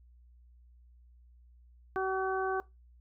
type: harmonic tone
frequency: 380 Hz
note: F#4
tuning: 46 cents sharp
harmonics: 1 / 2 / 3 / 4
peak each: -32 / -35 / -37 / -38 dBFS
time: 1.96-2.6 s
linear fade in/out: 0 ms
effects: noise-tail reverb RT60 0.2 s tail -20 dB re dry + added 60 Hz sine -56 dBFS peak until 3 s